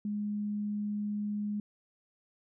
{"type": "tone", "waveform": "sine", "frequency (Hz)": 207.7, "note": "G#3", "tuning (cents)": 0, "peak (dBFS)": -31, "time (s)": [0.05, 1.6], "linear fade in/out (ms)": 2, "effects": []}